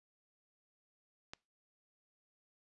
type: click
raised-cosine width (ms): 0.2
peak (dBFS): -27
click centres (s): 1.335
effects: noise-tail reverb RT60 0.3 s tail -25 dB re dry + resampled to 24000 Hz